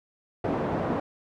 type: band-pass noise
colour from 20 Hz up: pink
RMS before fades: -28 dBFS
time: 0.44-1 s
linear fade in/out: 5 ms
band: 150 to 850 Hz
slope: 12 dB/octave
effects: none